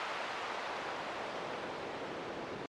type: noise with band-pass filter sweep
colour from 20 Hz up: white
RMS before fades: -40 dBFS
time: 0-2.66 s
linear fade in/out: 0 ms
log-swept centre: 950 to 350 Hz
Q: 0.94
effects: low-pass 4000 Hz 12 dB/octave + MP3 64 kbps